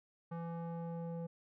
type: tone with low-pass filter sweep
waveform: square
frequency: 168 Hz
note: E3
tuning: 33 cents sharp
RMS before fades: -42 dBFS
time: 0.31-1.27 s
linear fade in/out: 10 ms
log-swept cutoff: 1100 to 590 Hz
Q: 1.7
effects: none